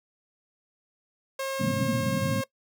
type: tone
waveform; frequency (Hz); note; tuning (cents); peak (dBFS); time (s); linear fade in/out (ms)
sawtooth; 538; C5; +48; -25; 1.39-2.44; 5
type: band-pass noise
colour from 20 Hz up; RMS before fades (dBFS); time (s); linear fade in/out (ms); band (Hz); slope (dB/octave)
pink; -28; 1.59-2.42; 20; 100 to 280; 96
effects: noise-tail reverb RT60 0.1 s tail -20 dB re dry